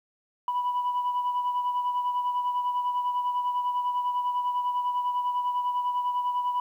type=beating tone pair; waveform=sine; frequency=984 / 994 Hz; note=B5 / B5; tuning=-7 / +11 cents; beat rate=10 Hz; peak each=-24 / -32 dBFS; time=0.48-6.6 s; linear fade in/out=2 ms; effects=tanh soft clip ceiling -21 dBFS + 10-bit